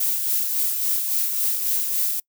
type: noise with tremolo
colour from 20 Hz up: violet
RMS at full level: -21 dBFS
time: 0-2.2 s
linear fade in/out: 5 ms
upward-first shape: sine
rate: 3.6 Hz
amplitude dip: 40%
effects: noise-tail reverb RT60 0.1 s tail -26 dB re dry